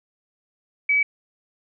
sine tone, 2283 Hz, D7, 50 cents flat, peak -16 dBFS, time 0.89-1.03 s, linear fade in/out 5 ms, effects none

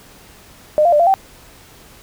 sine tone with pitch steps, 607 / 693 / 593 / 686 / 772 Hz, D#5 / F5 / D5 / F5 / G5, -43 / -14 / +17 / -31 / -27 cents, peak -9 dBFS, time 0.78-1.14 s, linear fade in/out 0 ms, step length 72 ms, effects pink hiss -44 dBFS RMS until 2.02 s

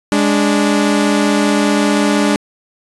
sawtooth tone pair together, 206.2 / 291.6 Hz, G#3 / D4, -12 / -12 cents, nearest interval tritone, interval 600 cents, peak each -10 dBFS, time 0.12-2.36 s, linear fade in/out 0 ms, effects resampled to 24000 Hz

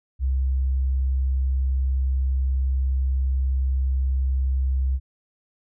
sine tone, 65.8 Hz, C2, 10 cents sharp, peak -19 dBFS, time 0.19-5 s, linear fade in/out 50 ms, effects none

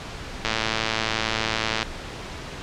click train, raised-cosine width 0.2 ms, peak -5 dBFS, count 154, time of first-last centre 0.45-1.828 s, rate 111 Hz, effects pink hiss -35 dBFS RMS until 2.62 s + low-pass 5000 Hz 12 dB/octave

